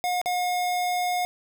square tone with dropouts, 719 Hz, F#5, 50 cents flat, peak -24 dBFS, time 0.04-1.25 s, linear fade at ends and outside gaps 0 ms, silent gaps 0.215-0.259 s, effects none

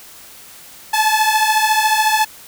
sawtooth beating tone pair, 859 / 873 Hz, A5 / A5, -42 / -14 cents, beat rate 14 Hz, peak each -12 dBFS, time 0.93-2.25 s, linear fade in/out 10 ms, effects white hiss -40 dBFS RMS until 2.47 s

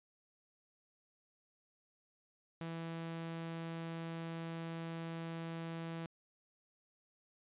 sawtooth tone, 165.2 Hz, E3, 4 cents sharp, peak -37 dBFS, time 2.61-6.06 s, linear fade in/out 0 ms, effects resampled to 8000 Hz

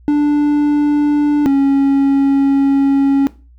triangle tone pair in turn, 293.7 / 275.8 Hz, D4 / C#4, 0 / -9 cents, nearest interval minor second, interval 109 cents, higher first, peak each -7 dBFS, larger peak neither, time 0.08-1.46 / 1.46-3.27 s, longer second, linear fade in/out 0 ms, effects noise-tail reverb RT60 0.3 s tail -17 dB re dry + added 60 Hz sine -41 dBFS peak until 3.58 s

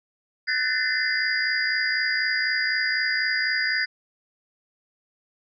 sine tone cluster, 1507 / 1746 / 1810 / 2045 / 4849 Hz, F#6 / A6 / A6 / C7 / D#8, +31 / -14 / +48 / -40 / -45 cents, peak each -28 dBFS, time 0.47-3.86 s, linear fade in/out 20 ms, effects none

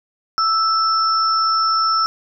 sine tone pair together, 1318.5 / 5362 Hz, E6 / E8, 0 / +29 cents, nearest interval 2 octaves, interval 2429 cents, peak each -15 / -21 dBFS, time 0.38-2.06 s, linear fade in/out 0 ms, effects none

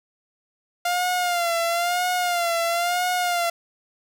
sawtooth tone with vibrato, 698.5 Hz, F5, in tune, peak -17 dBFS, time 0.85-3.5 s, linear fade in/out 5 ms, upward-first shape sine, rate 1 Hz, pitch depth 63 cents each way, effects none

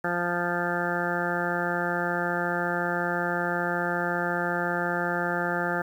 harmonic tone, 174.61 Hz, F3, in tune, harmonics 1 / 2 / 3 / 4 / 5 / 7 / 8 / 9 / 10, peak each -33 / -33 / -33 / -33 / -34 / -37 / -33 / -33 / -34 dBFS, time 0.04-5.82 s, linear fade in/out 5 ms, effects 9-bit

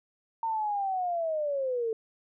sine linear sweep, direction down, 917 to 437.8 Hz, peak -27 dBFS, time 0.43-1.93 s, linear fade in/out 2 ms, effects none

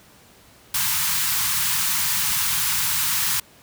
white band-stop noise, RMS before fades -22 dBFS, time 0.74-3.4 s, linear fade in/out 5 ms, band 200 to 860 Hz, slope 96 dB/octave, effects pink hiss -51 dBFS RMS until 3.62 s + high-pass 60 Hz 12 dB/octave

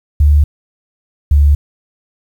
sine tone pair in turn, 73.42 / 72.16 Hz, D2 / D2, 0 / -30 cents, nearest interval unison, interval 30 cents, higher first, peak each -5 dBFS, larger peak neither, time 0.2-0.44 / 1.31-1.55 s, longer neither, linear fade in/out 5 ms, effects 7-bit

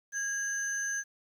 sine tone pair together, 1643 / 6203 Hz, G#6 / G8, -19 / -19 cents, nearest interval octave + major seventh, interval 2300 cents, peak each -31 / -33 dBFS, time 0.12-1.04 s, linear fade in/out 50 ms, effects tanh soft clip ceiling -26 dBFS + 10-bit

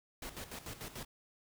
pink noise with tremolo, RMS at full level -44 dBFS, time 0.22-1.05 s, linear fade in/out 5 ms, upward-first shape square, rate 6.8 Hz, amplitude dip 70%, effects none

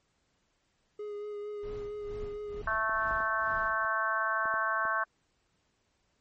triangle tone with vibrato, 415.3 Hz, G#4, in tune, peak -34 dBFS, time 0.99-2.62 s, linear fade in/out 5 ms, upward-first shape sine, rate 4.4 Hz, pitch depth 18 cents each way
brown noise with tremolo, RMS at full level -43 dBFS, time 1.63-3.85 s, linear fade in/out 0 ms, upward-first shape sine, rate 2.2 Hz, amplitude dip 85%
harmonic tone, 220 Hz, A3, in tune, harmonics 3 / 4 / 5 / 6 / 7 / 8, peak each -37 / -41 / -31 / -37 / -31 / -41 dBFS, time 2.67-5.04 s, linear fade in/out 5 ms
clicks, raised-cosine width 1 ms, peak -30 dBFS, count 6, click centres 2.895 / 3.11 / 3.204 / 4.456 / 4.54 / 4.853 s
effects pink hiss -74 dBFS RMS until 6.2 s + MP3 32 kbps

